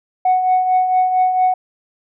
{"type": "tone with tremolo", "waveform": "sine", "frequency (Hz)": 740, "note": "F#5", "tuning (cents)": 0, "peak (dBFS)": -8, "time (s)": [0.25, 1.54], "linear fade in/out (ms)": 5, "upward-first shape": "triangle", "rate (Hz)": 4.4, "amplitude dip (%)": 60, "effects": ["tanh soft clip ceiling -8 dBFS"]}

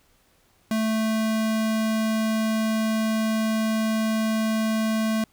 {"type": "tone", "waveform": "square", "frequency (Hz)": 220, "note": "A3", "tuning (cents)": 0, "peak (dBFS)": -22, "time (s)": [0.71, 5.24], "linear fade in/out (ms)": 2, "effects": ["pink hiss -62 dBFS RMS until 5.32 s"]}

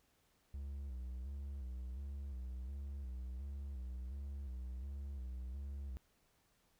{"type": "tone with vibrato", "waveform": "triangle", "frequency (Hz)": 66.1, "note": "C2", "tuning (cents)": 18, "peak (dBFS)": -40, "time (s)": [0.54, 5.97], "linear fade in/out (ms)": 0, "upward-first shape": "square", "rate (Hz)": 1.4, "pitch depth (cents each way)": 86, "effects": ["pink hiss -75 dBFS RMS until 6.79 s"]}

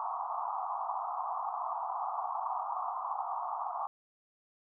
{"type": "band-pass noise", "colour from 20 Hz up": "pink", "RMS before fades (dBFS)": -36, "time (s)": [0, 3.87], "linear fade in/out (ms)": 0, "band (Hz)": [710, 1200], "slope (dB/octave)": 96, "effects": []}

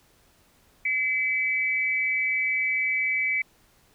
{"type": "tone pair together", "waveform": "sine", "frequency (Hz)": [2043, 2293], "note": ["C7", "D7"], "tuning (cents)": [-42, -42], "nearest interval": "major second", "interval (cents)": 200, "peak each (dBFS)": [-27, -24], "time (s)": [0.85, 3.42], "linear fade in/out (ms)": 5, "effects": ["pink hiss -61 dBFS RMS until 3.94 s"]}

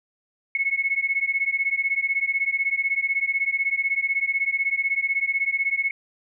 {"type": "beating tone pair", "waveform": "sine", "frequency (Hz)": [2186, 2202], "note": ["C#7", "C#7"], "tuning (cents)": [-25, -12], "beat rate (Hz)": 16, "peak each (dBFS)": -24, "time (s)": [0.55, 5.91], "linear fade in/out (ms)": 2, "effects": []}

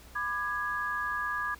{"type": "chord", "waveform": "sine", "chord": "G# diminished", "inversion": "first", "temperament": "just", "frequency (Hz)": [996.7, 1196.1, 1661.2], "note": ["B5", "D6", "G#6"], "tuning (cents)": [16, 31, 0], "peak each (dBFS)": [-38, -34, -32], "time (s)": [0.15, 1.55], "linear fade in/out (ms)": 10, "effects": ["added 60 Hz sine -53 dBFS peak until 1.59 s", "pink hiss -54 dBFS RMS until 1.59 s"]}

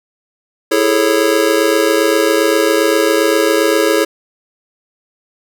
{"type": "chord", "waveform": "square", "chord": "A major seventh", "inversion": "second", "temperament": "just", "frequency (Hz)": [330, 412.5, 440, 550], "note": ["E4", "G#4", "A4", "C#5"], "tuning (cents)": [2, -12, 0, -14], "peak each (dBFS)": -17, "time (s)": [0.71, 4.05], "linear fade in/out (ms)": 10, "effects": []}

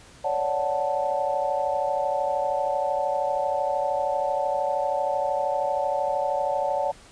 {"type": "chord", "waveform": "sine", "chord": "D major seventh", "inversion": "third", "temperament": "equal", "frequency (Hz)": [554.4, 587.3, 740, 880], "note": ["C#5", "D5", "F#5", "A5"], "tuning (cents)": [0, 0, 0, 0], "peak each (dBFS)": -28, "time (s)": [0.24, 6.92], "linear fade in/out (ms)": 10, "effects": ["pink hiss -50 dBFS RMS until 7.11 s", "resampled to 22050 Hz"]}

